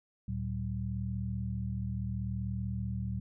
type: tone cluster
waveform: sine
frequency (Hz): 74.7 / 115.4 / 190.7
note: D2 / A#2 / G3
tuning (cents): +30 / -17 / -47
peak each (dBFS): -38 / -35 / -38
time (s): 0.28-3.2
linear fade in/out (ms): 5
effects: none